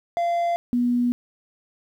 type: tone pair in turn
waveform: triangle / sine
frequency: 688 / 243.2 Hz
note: F5 / B3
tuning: -26 / -26 cents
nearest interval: octave + tritone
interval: 1800 cents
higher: first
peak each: -18 dBFS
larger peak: neither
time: 0.17-0.56 / 0.73-1.12 s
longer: neither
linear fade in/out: 0 ms
effects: 9-bit